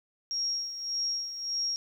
sine tone with tremolo, 5588 Hz, F8, in tune, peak -27 dBFS, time 0.31-1.76 s, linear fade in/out 0 ms, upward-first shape sine, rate 1.7 Hz, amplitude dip 65%, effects 10-bit

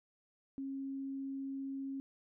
sine tone, 271.5 Hz, C#4, 36 cents flat, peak -38 dBFS, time 0.58-2 s, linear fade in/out 0 ms, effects none

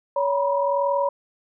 sine tone cluster, 563 / 958 / 999 Hz, C#5 / A#5 / B5, +27 / +47 / +20 cents, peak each -21 / -24 / -29 dBFS, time 0.16-1.09 s, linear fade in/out 5 ms, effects none

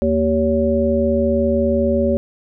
harmonic tone with a mistuned harmonic, 77.3 Hz, D#2, 11 cents flat, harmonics 1 / 3 / 5 / 7, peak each -23 / -18 / -21 / -18 dBFS, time 0.02-2.17 s, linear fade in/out 0 ms, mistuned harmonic 7, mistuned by +69 cents, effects none

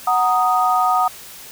sine chord, D# minor, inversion first, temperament equal, 740 / 932.3 / 1244.5 Hz, F#5 / A#5 / D#6, 0 / 0 / 0 cents, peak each -17 / -22 / -17 dBFS, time 0.07-1.08 s, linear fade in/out 5 ms, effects white hiss -38 dBFS RMS until 1.51 s

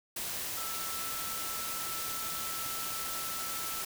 sine tone in noise, 1324 Hz, E6, 7 cents sharp, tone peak -42 dBFS, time 0.57-3.83 s, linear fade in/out 5 ms, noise white, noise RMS -37 dBFS, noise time 0.16-3.85 s, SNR -8 dB, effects none

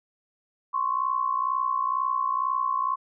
sine tone pair together, 1044.9 / 1107 Hz, C6 / C#6, -3 / -3 cents, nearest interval minor second, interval 100 cents, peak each -26 dBFS, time 0.73-2.96 s, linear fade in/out 20 ms, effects none

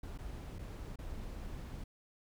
brown noise with dropouts, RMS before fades -44 dBFS, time 0.03-1.84 s, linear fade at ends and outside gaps 5 ms, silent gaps 0.178-0.186 / 0.586-0.59 / 0.959-0.987 s, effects none

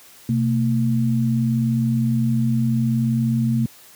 sine tone pair together, 127.06 / 226.4 Hz, B2 / A3, +50 / +50 cents, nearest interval minor seventh, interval 1000 cents, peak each -19 dBFS, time 0.29-3.66 s, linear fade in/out 2 ms, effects white hiss -47 dBFS RMS until 3.95 s + high-pass 80 Hz 12 dB/octave

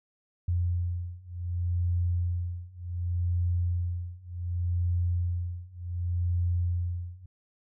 sine beating tone pair, 87.31 / 87.98 Hz, F2 / F2, 0 / +13 cents, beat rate 0.67 Hz, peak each -30 / -29 dBFS, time 0.48-7.26 s, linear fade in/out 5 ms, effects none

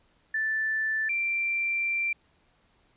sine tone pair in turn, 1760 / 2357 Hz, A6 / D7, 0 / +6 cents, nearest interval perfect fourth, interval 506 cents, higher second, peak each -25 dBFS, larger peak neither, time 0.34-1.09 / 1.09-2.13 s, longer second, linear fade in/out 5 ms, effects pink hiss -66 dBFS RMS until 2.96 s + resampled to 8000 Hz

